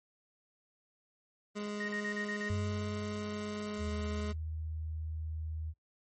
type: tone with pitch glide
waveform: 25% pulse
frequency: 207.7 to 209.4 Hz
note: G#3 to G#3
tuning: 0 to +15 cents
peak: -33 dBFS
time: 1.55-4.33 s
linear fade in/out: 20 ms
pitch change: +15 cents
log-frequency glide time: 2.4-2.87 s
type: tone bursts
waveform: sine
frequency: 1864 Hz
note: A#6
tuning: 1 cent flat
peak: -37 dBFS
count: 6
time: 1.8-2.489 s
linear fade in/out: 5 ms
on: 84 ms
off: 37 ms
type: tone with exponential decay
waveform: sine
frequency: 95.5 Hz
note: G2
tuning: 45 cents flat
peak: -31 dBFS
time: 2.5-4.71 s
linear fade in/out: 0 ms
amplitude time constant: 480 ms
type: tone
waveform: sine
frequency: 79 Hz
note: D#2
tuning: 27 cents sharp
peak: -36 dBFS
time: 3.77-5.74 s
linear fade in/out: 50 ms
effects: noise-tail reverb RT60 0.1 s tail -18 dB re dry + MP3 32 kbps